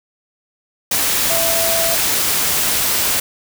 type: tone in noise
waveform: sine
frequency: 665 Hz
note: E5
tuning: 15 cents sharp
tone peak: -20 dBFS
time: 1.3-1.95 s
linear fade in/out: 5 ms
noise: white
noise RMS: -17 dBFS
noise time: 0.91-3.2 s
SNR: -6 dB
effects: none